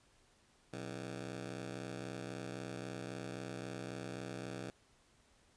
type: ring-modulated tone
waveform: 15% pulse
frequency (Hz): 151.2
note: D#3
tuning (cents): -49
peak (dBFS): -33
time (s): 0.73-4.7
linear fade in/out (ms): 0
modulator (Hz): 31.9
effects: pink hiss -69 dBFS RMS until 5.56 s + resampled to 22050 Hz